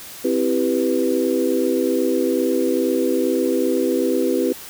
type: chord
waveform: sine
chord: C major seventh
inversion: none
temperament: equal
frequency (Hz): 261.6 / 329.6 / 392 / 493.9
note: C4 / E4 / G4 / B4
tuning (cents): 0 / 0 / 0 / 0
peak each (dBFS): -22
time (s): 0.24-4.53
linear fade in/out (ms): 10
effects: white hiss -37 dBFS RMS until 4.69 s